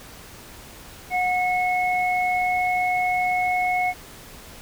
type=tone pair together; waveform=sine; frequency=729.4 / 2187 Hz; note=F#5 / C#7; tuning=-25 / -24 cents; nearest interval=octave + perfect fifth; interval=1901 cents; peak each=-21 / -24 dBFS; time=1.1-3.94 s; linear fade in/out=50 ms; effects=pink hiss -43 dBFS RMS until 4.61 s